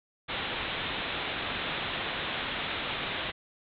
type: low-pass noise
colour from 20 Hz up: white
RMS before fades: -34 dBFS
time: 0.28-3.32 s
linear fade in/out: 20 ms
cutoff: 3800 Hz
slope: 96 dB/octave
effects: none